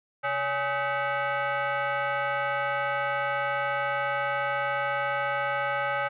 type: tone with frequency modulation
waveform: sine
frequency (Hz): 132.9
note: C3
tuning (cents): +27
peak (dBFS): -25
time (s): 0.23-6.09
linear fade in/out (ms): 20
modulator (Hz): 700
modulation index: 2.6
effects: none